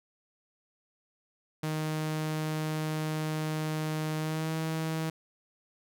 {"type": "tone with pitch glide", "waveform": "sawtooth", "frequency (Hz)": [155.56, 159.84], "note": ["D#3", "D#3"], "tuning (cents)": [0, 47], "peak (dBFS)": -26, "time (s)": [1.63, 5.1], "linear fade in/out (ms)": 5, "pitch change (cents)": 47, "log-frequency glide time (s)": [4.18, 4.54], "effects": []}